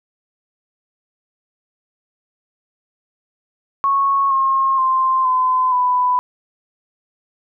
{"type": "tone with pitch steps", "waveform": "sine", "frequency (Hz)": [1102, 1074.3, 1047.4, 1021.1, 995.5], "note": ["C#6", "C6", "C6", "C6", "B5"], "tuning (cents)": [-11, 45, 1, -43, 14], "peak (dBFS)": -13, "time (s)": [3.84, 6.19], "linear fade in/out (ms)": 0, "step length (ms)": 470, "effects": []}